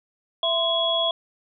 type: tone cluster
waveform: sine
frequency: 665 / 1035 / 3343 Hz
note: E5 / C6 / G#7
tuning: +15 / -19 / +11 cents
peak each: -24 / -30 / -22 dBFS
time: 0.43-1.11 s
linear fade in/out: 2 ms
effects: none